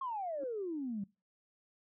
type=exponential sweep; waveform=sine; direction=down; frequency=1100 to 190 Hz; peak=-35 dBFS; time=0.01-1.04 s; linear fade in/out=5 ms
type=tone with exponential growth; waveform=sine; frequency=303.7 Hz; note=D#4; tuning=42 cents flat; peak=-38 dBFS; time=0.35-0.44 s; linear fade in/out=5 ms; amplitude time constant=19 ms
effects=noise-tail reverb RT60 0.3 s tail -24 dB re dry + tanh soft clip ceiling -29 dBFS